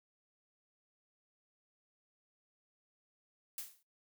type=noise with exponential decay; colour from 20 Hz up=blue; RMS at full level=-39 dBFS; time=3.58-3.83 s; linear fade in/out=2 ms; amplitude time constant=53 ms; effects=noise-tail reverb RT60 0.2 s tail -22 dB re dry